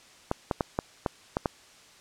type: clicks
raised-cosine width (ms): 1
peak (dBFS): -11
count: 7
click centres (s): 0.314 / 0.512 / 0.608 / 0.789 / 1.062 / 1.369 / 1.458
effects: white hiss -54 dBFS RMS until 2 s + low-pass 7000 Hz 12 dB/octave